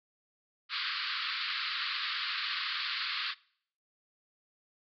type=band-pass noise; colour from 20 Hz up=white; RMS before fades=-35 dBFS; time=0.69-3.35 s; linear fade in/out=50 ms; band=1100 to 4700 Hz; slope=96 dB/octave; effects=noise-tail reverb RT60 0.6 s tail -23 dB re dry